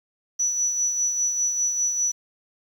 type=tone with tremolo; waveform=sine; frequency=5920 Hz; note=F#8; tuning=in tune; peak=-19 dBFS; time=0.39-2.12 s; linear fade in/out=10 ms; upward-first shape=sine; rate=5 Hz; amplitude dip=45%; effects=8-bit